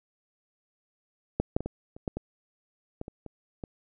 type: clicks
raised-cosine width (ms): 2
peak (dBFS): -11 / -10 / -20 / -19 / -30 / -16 / -19 / -21 / -26 / -27 / -23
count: 11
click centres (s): 1.4 / 1.565 / 1.606 / 1.66 / 1.965 / 2.078 / 2.17 / 3.014 / 3.081 / 3.263 / 3.638
effects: none